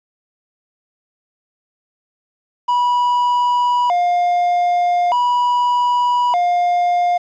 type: tone with vibrato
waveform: triangle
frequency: 830.6 Hz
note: G#5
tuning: in tune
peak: -11 dBFS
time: 2.68-7.18 s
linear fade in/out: 10 ms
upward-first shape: square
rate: 0.41 Hz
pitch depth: 280 cents each way
effects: resampled to 16000 Hz + 8-bit